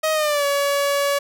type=tone with pitch glide; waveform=sawtooth; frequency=628 to 566 Hz; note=D#5 to C#5; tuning=+16 to +36 cents; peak=-14 dBFS; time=0.03-1.19 s; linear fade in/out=10 ms; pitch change=-180 cents; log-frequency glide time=0.13-0.45 s; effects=none